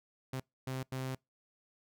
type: tone bursts at uneven times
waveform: sawtooth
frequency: 130.81 Hz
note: C3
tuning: in tune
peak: -32 dBFS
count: 3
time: 0.33-0.4 / 0.67-0.83 / 0.92-1.15 s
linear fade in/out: 5 ms
effects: noise-tail reverb RT60 0.2 s tail -26 dB re dry